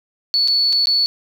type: tone with dropouts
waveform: sine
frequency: 4435 Hz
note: C#8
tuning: in tune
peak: -13 dBFS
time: 0.34-1.06 s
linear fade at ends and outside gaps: 0 ms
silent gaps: 0.476-0.482 / 0.726-0.729 / 0.857-0.871 s
effects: 7-bit